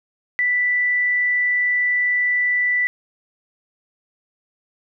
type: tone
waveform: sine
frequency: 1975.5 Hz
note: B6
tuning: in tune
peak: -16 dBFS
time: 0.39-2.87 s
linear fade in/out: 0 ms
effects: none